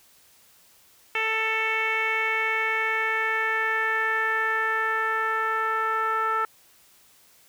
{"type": "tone with low-pass filter sweep", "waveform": "10% pulse", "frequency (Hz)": 442.6, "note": "A4", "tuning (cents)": 10, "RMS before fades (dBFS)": -25, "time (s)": [1.15, 6.45], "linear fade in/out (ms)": 2, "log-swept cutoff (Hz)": [2500, 1400], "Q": 3.9, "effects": ["white hiss -57 dBFS RMS until 7.48 s"]}